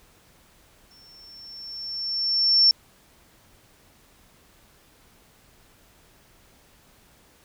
sine tone with exponential growth, 5420 Hz, E8, 47 cents sharp, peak -12 dBFS, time 0.91-2.71 s, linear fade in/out 1 ms, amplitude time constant 390 ms, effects pink hiss -57 dBFS RMS until 7.44 s

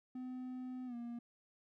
triangle tone with pitch glide, 254 to 237 Hz, B3 to A#3, +49 to +29 cents, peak -40 dBFS, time 0.15-1.19 s, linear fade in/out 5 ms, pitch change -120 cents, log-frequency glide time 0.86-0.95 s, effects none

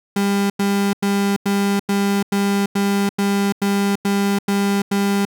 35% pulse tone bursts, 199.8 Hz, G3, 33 cents sharp, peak -14 dBFS, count 12, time 0.16-5.252 s, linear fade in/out 5 ms, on 340 ms, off 92 ms, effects none

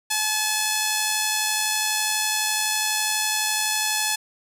5% pulse tone with amplitude modulation, 859 Hz, A5, 42 cents flat, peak -8 dBFS, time 0.1-4.16 s, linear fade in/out 10 ms, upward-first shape sine, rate 92 Hz, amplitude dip 25%, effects none

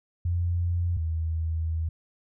sine tone pair in turn, 86.9 / 80.87 Hz, F2 / E2, -8 / -33 cents, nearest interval minor second, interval 125 cents, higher first, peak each -23 / -25 dBFS, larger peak first, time 0.25-0.97 / 0.97-1.89 s, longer second, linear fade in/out 5 ms, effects none

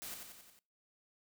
white noise with echo, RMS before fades -45 dBFS, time 0.02-0.14 s, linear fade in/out 0 ms, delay 90 ms, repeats 5, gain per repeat -4 dB, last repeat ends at 0.59 s, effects noise-tail reverb RT60 0.3 s tail -22 dB re dry

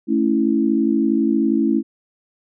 sine chord, A major, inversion none, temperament equal, 220 / 277.2 / 329.6 Hz, A3 / C#4 / E4, 0 / 0 / 0 cents, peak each -19 dBFS, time 0.07-1.83 s, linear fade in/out 50 ms, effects none

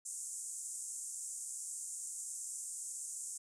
pink band-pass noise, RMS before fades -44 dBFS, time 0.05-3.38 s, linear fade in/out 10 ms, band 7000 to 9300 Hz, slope 48 dB/octave, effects none

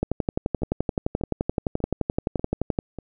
two click trains, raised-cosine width 2 ms, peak -9 / -20 dBFS, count 33 / 5, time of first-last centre 0.03-2.789 / 0.62-2.987 s, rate 11.6 / 1.69 Hz, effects none

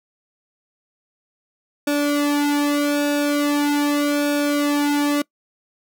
sawtooth tone with flanger, 290.3 Hz, D4, 20 cents flat, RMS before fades -19 dBFS, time 1.87-5.22 s, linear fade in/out 5 ms, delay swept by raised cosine 0.99 to 2.49 ms, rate 0.41 Hz, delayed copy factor -0.9, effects noise-tail reverb RT60 0.1 s tail -23 dB re dry

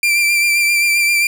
40% pulse tone with vibrato, 2361 Hz, D7, 9 cents sharp, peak -11 dBFS, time 0.03-1.27 s, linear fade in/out 2 ms, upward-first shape sine, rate 7.6 Hz, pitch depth 26 cents each way, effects none

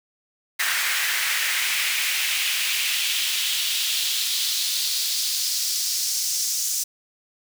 pink noise with high-pass filter sweep, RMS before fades -24 dBFS, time 0.59-6.84 s, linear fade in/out 10 ms, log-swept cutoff 1700 to 6200 Hz, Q 2.2, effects none

